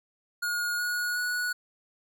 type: tone with pitch steps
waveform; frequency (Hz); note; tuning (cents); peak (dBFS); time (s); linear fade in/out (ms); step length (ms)
square; 1437 / 1451.2 / 1465.5; F6 / F#6 / F#6; +49 / -34 / -17; -28; 0.42-1.53; 10; 370
effects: none